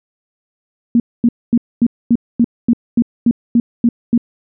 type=tone bursts; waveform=sine; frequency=235.7 Hz; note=A#3; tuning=19 cents sharp; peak=-7 dBFS; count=12; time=0.95-4.178 s; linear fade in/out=2 ms; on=49 ms; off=240 ms; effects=none